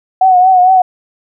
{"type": "tone with vibrato", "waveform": "sine", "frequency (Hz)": 740, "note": "F#5", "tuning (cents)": 0, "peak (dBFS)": -4, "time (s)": [0.21, 0.82], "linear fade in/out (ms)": 5, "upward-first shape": "triangle", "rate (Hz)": 4.4, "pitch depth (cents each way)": 58, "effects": []}